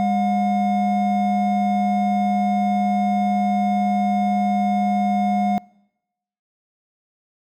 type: tone pair together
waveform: triangle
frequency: 202 / 719.8 Hz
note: G#3 / F#5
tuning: -48 / -48 cents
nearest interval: octave + minor seventh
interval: 2200 cents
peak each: -18 dBFS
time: 0-5.58 s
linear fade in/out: 0 ms
effects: noise-tail reverb RT60 0.9 s tail -25 dB re dry